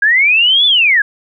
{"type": "linear two-way sweep", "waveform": "sine", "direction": "up then down", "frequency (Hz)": [1600, 3520, 1600], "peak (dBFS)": -7, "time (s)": [0.02, 1.02], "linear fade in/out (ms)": 5, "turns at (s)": 0.66, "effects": []}